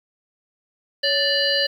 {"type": "harmonic tone with a mistuned harmonic", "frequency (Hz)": 587.3, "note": "D5", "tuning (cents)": 0, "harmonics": [1, 3, 5, 7, 8], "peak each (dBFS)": [-24, -24, -24, -24, -24], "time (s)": [1.03, 1.67], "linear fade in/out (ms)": 10, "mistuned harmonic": 1, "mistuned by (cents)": -81, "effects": ["8-bit"]}